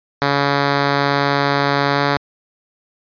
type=tone with pitch glide; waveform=5% pulse; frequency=141.3 to 142.2 Hz; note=C#3 to C#3; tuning=+34 to +45 cents; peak=-3 dBFS; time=0.22-2.17 s; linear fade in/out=0 ms; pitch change=+11 cents; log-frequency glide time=1.94-2 s; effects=resampled to 11025 Hz